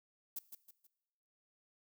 violet noise with echo, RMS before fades -41 dBFS, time 0.36-0.39 s, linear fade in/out 5 ms, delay 160 ms, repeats 3, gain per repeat -8 dB, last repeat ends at 0.87 s, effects noise-tail reverb RT60 1.0 s tail -19 dB re dry

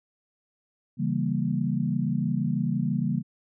sine chord, C# diminished seventh, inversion none, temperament equal, 138.59 / 164.81 / 196 / 233.1 Hz, C#3 / E3 / G3 / Bb3, 0 / 0 / 0 / 0 cents, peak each -29 dBFS, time 0.97-3.23 s, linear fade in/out 50 ms, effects none

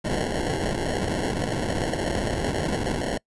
white noise with sample-and-hold, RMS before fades -26 dBFS, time 0.04-3.18 s, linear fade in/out 10 ms, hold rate 1225 Hz, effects noise-tail reverb RT60 0.1 s tail -25 dB re dry + resampled to 24000 Hz

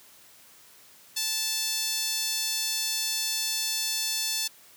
sawtooth tone with high-pass filter, 880 Hz, A5, in tune, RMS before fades -29 dBFS, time 1.16-4.48 s, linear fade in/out 10 ms, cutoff 4500 Hz, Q 1.4, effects white hiss -54 dBFS RMS until 4.76 s + high-pass 80 Hz 12 dB/octave

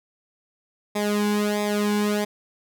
sawtooth tone with flanger, 207.7 Hz, G#3, in tune, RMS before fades -23 dBFS, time 0.95-2.25 s, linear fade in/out 10 ms, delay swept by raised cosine 0.68 to 1.58 ms, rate 1.5 Hz, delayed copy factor -0.85, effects none

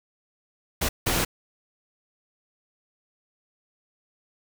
pink noise bursts at uneven times, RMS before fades -24 dBFS, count 2, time 0.81-0.89 / 1.06-1.25 s, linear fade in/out 10 ms, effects none

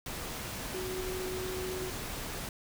sine tone in noise, 370.7 Hz, F#4, 3 cents sharp, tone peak -36 dBFS, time 0.74-1.9 s, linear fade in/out 2 ms, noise pink, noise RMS -39 dBFS, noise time 0.06-2.49 s, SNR 0 dB, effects none

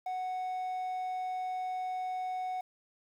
triangle tone with quantisation, 740 Hz, F#5, in tune, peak -31 dBFS, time 0.06-2.61 s, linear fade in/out 5 ms, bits 10, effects none

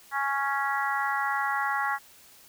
harmonic tone, 277.2 Hz, C#4, in tune, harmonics 3 / 4 / 5 / 6 / 7, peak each -30 / -31 / -32 / -33 / -33 dBFS, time 0.11-1.99 s, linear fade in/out 50 ms, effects white hiss -54 dBFS RMS until 2.48 s

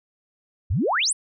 sine exponential sweep, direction up, 69.3 to 10510 Hz, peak -19 dBFS, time 0.7-1.13 s, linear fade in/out 10 ms, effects none

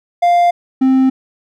triangle tone pair in turn, 698.5 / 262.7 Hz, F5 / C4, 0 / +7 cents, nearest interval octave + perfect fourth, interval 1693 cents, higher first, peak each -6 dBFS, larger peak neither, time 0.22-0.51 / 0.81-1.1 s, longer neither, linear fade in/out 10 ms, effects none

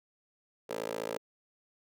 15% pulse tone with high-pass filter, 55 Hz, A1, in tune, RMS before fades -37 dBFS, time 0.69-1.18 s, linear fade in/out 10 ms, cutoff 430 Hz, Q 3.2, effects none

